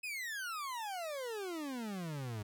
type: exponential sweep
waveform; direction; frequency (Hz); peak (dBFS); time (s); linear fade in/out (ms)
40% pulse; down; 2588 to 100.6; -38; 0.03-2.43; 10
effects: none